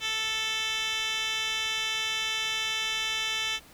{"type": "tone with band-pass filter", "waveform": "10% pulse", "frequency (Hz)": 440, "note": "A4", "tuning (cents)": 0, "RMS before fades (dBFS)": -30, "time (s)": [0, 3.6], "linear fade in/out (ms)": 50, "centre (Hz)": 3700, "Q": 3.4, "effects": ["pink hiss -53 dBFS RMS until 3.73 s"]}